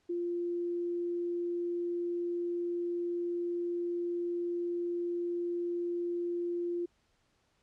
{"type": "tone", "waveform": "sine", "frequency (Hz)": 347.4, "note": "F4", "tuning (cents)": -9, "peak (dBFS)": -31, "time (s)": [0.09, 6.86], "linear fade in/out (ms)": 10, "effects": ["pink hiss -73 dBFS RMS until 7.62 s", "low-pass 7000 Hz 12 dB/octave"]}